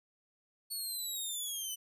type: linear sweep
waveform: 10% pulse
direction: down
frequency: 4435 to 2972 Hz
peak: -29 dBFS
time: 0.7-1.76 s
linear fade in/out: 20 ms
effects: resampled to 32000 Hz